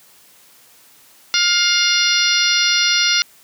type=harmonic tone; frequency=706 Hz; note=F5; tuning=19 cents sharp; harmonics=2 / 3 / 4 / 5 / 6 / 7 / 8; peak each=-21 / -21 / -21 / -21 / -21 / -21 / -21 dBFS; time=1.34-3.22 s; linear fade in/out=0 ms; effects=white hiss -49 dBFS RMS until 3.43 s + high-pass 100 Hz 12 dB/octave